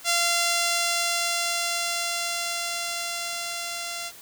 5% pulse tone with level ramp, 688 Hz, F5, 26 cents flat, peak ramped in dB -9 to -20 dBFS, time 0.04-4.12 s, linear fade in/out 50 ms, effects white hiss -46 dBFS RMS until 4.21 s

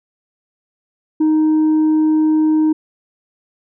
sine tone, 311.1 Hz, D#4, in tune, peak -8 dBFS, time 1.2-2.73 s, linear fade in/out 10 ms, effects tanh soft clip ceiling -10 dBFS

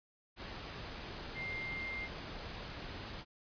sine tone in noise, 2100 Hz, C7, 6 cents sharp, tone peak -39 dBFS, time 1.34-2.09 s, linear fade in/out 50 ms, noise pink, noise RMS -45 dBFS, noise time 0.36-3.25 s, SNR +3 dB, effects resampled to 11025 Hz

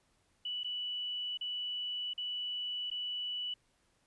sine tone with dropouts, 2960 Hz, F#7, in tune, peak -35 dBFS, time 0.45-3.54 s, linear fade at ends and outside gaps 5 ms, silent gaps 0.634-0.644 / 1.374-1.41 / 2.135-2.178 / 2.902-2.913 s, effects pink hiss -73 dBFS RMS until 4.06 s + resampled to 24000 Hz

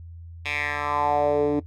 10% pulse tone with band-pass filter sweep, 146.7 Hz, D3, 2 cents flat, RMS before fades -23 dBFS, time 0.45-1.6 s, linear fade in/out 10 ms, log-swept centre 2800 to 310 Hz, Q 3.7, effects noise-tail reverb RT60 0.1 s tail -17 dB re dry + added 84 Hz sine -38 dBFS peak until 1.66 s

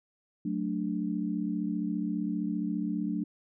sine chord, D major, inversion first, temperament equal, 185 / 220 / 293.7 Hz, F#3 / A3 / D4, 0 / 0 / 0 cents, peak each -33 / -33 / -33 dBFS, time 0.45-3.24 s, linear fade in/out 5 ms, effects none

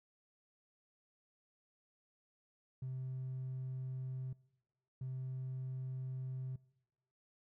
triangle tone bursts at uneven times, 130 Hz, C3, 11 cents flat, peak -36 dBFS, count 2, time 2.82-4.33 / 5.01-6.56 s, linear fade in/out 5 ms, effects noise-tail reverb RT60 1.0 s tail -26 dB re dry + tanh soft clip ceiling -36 dBFS

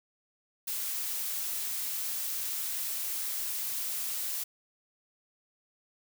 blue noise, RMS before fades -34 dBFS, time 0.67-4.44 s, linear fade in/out 10 ms, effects none

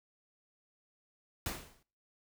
pink noise with exponential decay, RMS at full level -34 dBFS, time 1.46-1.83 s, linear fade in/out 2 ms, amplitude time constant 80 ms, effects noise-tail reverb RT60 0.5 s tail -24 dB re dry

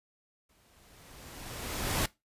pink noise with exponential growth, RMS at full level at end -28 dBFS, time 0.49-2.06 s, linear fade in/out 5 ms, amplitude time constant 340 ms, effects noise-tail reverb RT60 0.2 s tail -20 dB re dry + resampled to 32000 Hz

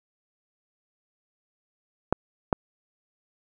clicks, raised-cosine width 1 ms, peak -6 dBFS, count 2, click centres 2.126 / 2.528 s, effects none

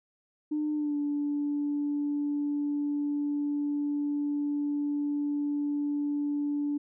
sine tone with pitch glide, 301.4 to 290.5 Hz, D4 to D4, +45 to -19 cents, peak -26 dBFS, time 0.51-6.78 s, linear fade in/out 10 ms, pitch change -64 cents, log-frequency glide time 0.74-0.96 s, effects tanh soft clip ceiling -22 dBFS

